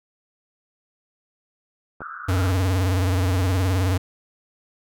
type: band-pass noise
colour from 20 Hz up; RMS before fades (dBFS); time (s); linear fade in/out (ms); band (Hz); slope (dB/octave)
pink; -36; 2-2.52; 20; 1200 to 1500; 96
type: clicks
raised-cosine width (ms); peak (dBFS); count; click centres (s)
1; -22; 2; 2.006 / 2.018
type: tone with vibrato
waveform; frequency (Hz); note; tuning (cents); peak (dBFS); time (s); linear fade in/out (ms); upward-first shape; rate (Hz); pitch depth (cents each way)
square; 92.5; F#2; 0; -19; 2.28-3.98; 10; triangle; 19; 120
effects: none